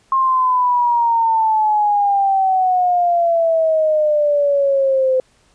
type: exponential sweep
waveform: sine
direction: down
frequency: 1070 to 514 Hz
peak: -12 dBFS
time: 0.12-5.2 s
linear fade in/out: 2 ms
effects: pink hiss -56 dBFS RMS until 5.54 s + resampled to 22050 Hz